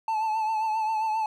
triangle tone with vibrato, 875 Hz, A5, 10 cents flat, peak -22 dBFS, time 0.08-1.26 s, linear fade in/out 2 ms, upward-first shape triangle, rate 7.5 Hz, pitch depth 50 cents each way, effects none

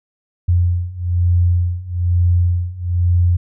sine beating tone pair, 87.31 / 88.41 Hz, F2 / F2, 0 / +22 cents, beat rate 1.1 Hz, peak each -17 / -15 dBFS, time 0.48-3.37 s, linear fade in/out 10 ms, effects none

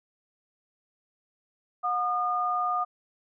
sine tone pair together, 723.6 / 1218 Hz, F#5 / D#6, -39 / -37 cents, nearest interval major sixth, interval 902 cents, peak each -29 / -26 dBFS, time 1.83-2.85 s, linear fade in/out 20 ms, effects none

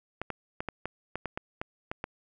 clicks, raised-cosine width 0.5 ms, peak -18 dBFS, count 11, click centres 0.216 / 0.303 / 0.605 / 0.687 / 0.856 / 1.156 / 1.257 / 1.375 / 1.615 / 1.915 / 2.041 s, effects none

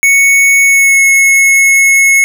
square tone with pitch glide, 2217 to 2185 Hz, C#7 to C#7, 0 to -26 cents, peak -5 dBFS, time 0.03-2.24 s, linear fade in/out 0 ms, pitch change -26 cents, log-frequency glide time 0.63-1.01 s, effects none

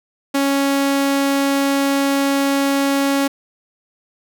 sawtooth tone, 277.2 Hz, C#4, in tune, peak -11 dBFS, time 0.34-3.28 s, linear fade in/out 10 ms, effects none

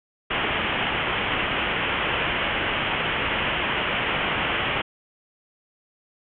white low-pass noise, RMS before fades -25 dBFS, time 0.3-4.82 s, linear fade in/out 10 ms, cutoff 3200 Hz, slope 96 dB/octave, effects none

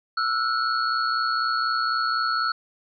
sine tone cluster, 1327 / 1451 / 4353 Hz, E6 / F#6 / C#8, +11 / -34 / -32 cents, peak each -23 / -28 / -29 dBFS, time 0.17-2.52 s, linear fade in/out 5 ms, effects none

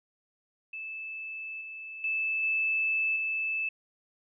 sine tone with level steps, 2625 Hz, E7, 8 cents flat, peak -36 / -39 / -27 / -25 / -28 dBFS, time 0.73-3.69 s, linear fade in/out 5 ms, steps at 1.61 / 2.04 / 2.43 / 3.16 s, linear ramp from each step 2 ms, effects none

